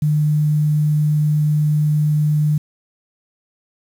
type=tone with quantisation; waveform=sine; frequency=150.7 Hz; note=D3; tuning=45 cents sharp; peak=-13 dBFS; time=0.02-2.58 s; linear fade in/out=5 ms; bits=7; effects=none